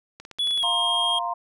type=clicks; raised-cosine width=0.2 ms; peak=-23 dBFS; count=8; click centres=0.2 / 0.251 / 0.313 / 0.386 / 0.473 / 0.509 / 0.576 / 0.629 s
type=tone with pitch glide; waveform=triangle; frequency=3400 to 3230 Hz; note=G#7 to G#7; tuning=+40 to -49 cents; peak=-20 dBFS; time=0.39-1.19 s; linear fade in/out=5 ms; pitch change=-89 cents; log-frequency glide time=0.58-0.65 s
type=chord; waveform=sine; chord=F suspended fourth; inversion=none; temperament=equal; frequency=698.5 / 932.3 / 1046.5 Hz; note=F5 / Bb5 / C6; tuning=0 / 0 / 0 cents; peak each=-29 dBFS; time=0.63-1.34 s; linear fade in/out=10 ms
effects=none